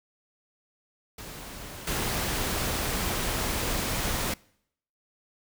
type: noise with level steps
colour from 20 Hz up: pink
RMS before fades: -41 / -29 dBFS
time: 1.18-4.34 s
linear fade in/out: 5 ms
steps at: 1.87 s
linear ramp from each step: 5 ms
effects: noise-tail reverb RT60 0.7 s tail -24 dB re dry